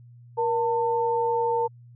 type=tone pair together; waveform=sine; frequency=472.2 / 897.1 Hz; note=A#4 / A5; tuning=+22 / +33 cents; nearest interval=major seventh; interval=1111 cents; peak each=-24 dBFS; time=0.37-1.68 s; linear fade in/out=20 ms; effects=added 120 Hz sine -46 dBFS peak until 1.95 s